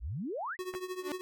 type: exponential sweep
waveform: sine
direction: up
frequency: 49 to 2093 Hz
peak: -34 dBFS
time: 0-0.57 s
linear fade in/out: 50 ms
type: tone with tremolo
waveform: square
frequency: 368.1 Hz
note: F#4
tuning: 9 cents flat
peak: -34 dBFS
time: 0.59-1.21 s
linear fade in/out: 0 ms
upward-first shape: triangle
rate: 13 Hz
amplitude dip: 85%
type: clicks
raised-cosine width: 0.5 ms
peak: -27 dBFS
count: 2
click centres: 0.739 / 0.75 s
type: tone with exponential growth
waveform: sawtooth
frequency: 293.7 Hz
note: D4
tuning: in tune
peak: -27 dBFS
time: 0.98-1.12 s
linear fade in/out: 2 ms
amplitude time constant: 29 ms
effects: none